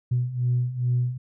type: beating tone pair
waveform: sine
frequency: 121.8 / 124.2 Hz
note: B2 / B2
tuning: -24 / +10 cents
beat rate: 2.4 Hz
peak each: -26 / -22 dBFS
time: 0.11-1.18 s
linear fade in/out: 10 ms
effects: tanh soft clip ceiling -15 dBFS